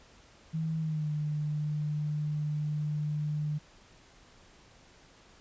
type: tone with pitch glide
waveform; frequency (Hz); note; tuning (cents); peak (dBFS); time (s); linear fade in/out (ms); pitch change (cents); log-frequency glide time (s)
sine; 160 to 150.15; D#3 to D3; +49 to +39; -29; 0.53-3.59; 20; -110; 0.78-1.1
effects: pink hiss -58 dBFS RMS until 5.4 s + resampled to 16000 Hz